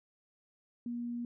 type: tone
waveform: sine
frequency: 238.8 Hz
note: A#3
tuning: 42 cents sharp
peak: -35 dBFS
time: 0.86-1.25 s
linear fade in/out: 2 ms
effects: none